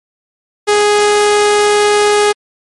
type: tone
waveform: sawtooth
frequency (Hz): 415.3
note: G#4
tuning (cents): 0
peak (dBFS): -4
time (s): 0.67-2.33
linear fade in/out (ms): 20
effects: MP3 48 kbps